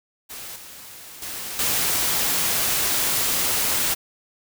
white noise with level steps, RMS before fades -36 / -41 / -32 / -22 dBFS, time 0.29-3.95 s, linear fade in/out 20 ms, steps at 0.56 / 1.22 / 1.59 s, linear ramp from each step 2 ms, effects none

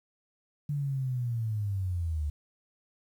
sine linear sweep, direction down, 147.4 to 72.2 Hz, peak -28 dBFS, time 0.69-2.3 s, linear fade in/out 5 ms, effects 10-bit

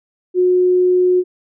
sine tone, 363.2 Hz, F#4, 32 cents flat, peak -10 dBFS, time 0.34-1.24 s, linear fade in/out 50 ms, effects none

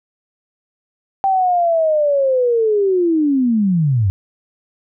sine linear sweep, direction down, 784 to 90 Hz, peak -12 dBFS, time 1.24-4.1 s, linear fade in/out 0 ms, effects none

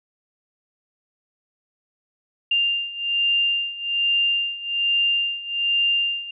sine beating tone pair, 2794 / 2795.2 Hz, F7 / F7, 0 / +1 cents, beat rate 1.2 Hz, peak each -24 / -21 dBFS, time 2.51-6.31 s, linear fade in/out 5 ms, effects none

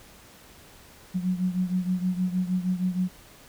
sine beating tone pair, 181.2 / 187.6 Hz, F#3 / F#3, -36 / +24 cents, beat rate 6.4 Hz, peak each -25 / -29 dBFS, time 1.14-3.09 s, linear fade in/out 20 ms, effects pink hiss -51 dBFS RMS until 3.48 s

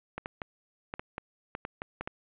clicks, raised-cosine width 0.5 ms, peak -20 dBFS, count 11, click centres 0.18 / 0.259 / 0.418 / 0.939 / 0.995 / 1.181 / 1.551 / 1.651 / 1.819 / 2.01 / 2.075 s, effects resampled to 8000 Hz + 8-bit

